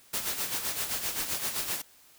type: noise with tremolo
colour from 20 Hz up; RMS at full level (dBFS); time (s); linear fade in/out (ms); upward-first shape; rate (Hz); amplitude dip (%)
white; -30; 0.13-1.82; 10; sine; 7.7; 60
effects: white hiss -58 dBFS RMS until 2.18 s